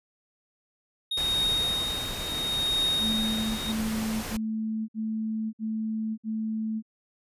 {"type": "tone with tremolo", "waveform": "triangle", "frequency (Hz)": 3725, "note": "A#7", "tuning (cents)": -2, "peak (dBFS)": -21, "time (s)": [1.11, 3.72], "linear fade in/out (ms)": 5, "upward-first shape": "triangle", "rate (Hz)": 0.72, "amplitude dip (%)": 80}
{"type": "noise", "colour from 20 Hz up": "pink", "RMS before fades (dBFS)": -35, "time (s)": [1.17, 4.37], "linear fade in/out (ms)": 5}
{"type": "tone bursts", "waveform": "sine", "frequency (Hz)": 219.5, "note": "A3", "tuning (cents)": -4, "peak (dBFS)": -27, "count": 6, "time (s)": [3, 6.825], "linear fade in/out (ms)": 50, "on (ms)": 590, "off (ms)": 57}
{"effects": ["resampled to 32000 Hz"]}